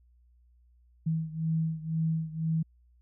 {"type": "beating tone pair", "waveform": "sine", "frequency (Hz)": [160.2, 162.2], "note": ["E3", "E3"], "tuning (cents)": [-49, -28], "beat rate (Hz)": 2, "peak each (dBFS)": [-29, -32], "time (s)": [1.06, 2.63], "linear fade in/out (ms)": 10, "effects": ["added 60 Hz sine -59 dBFS peak until 3.01 s"]}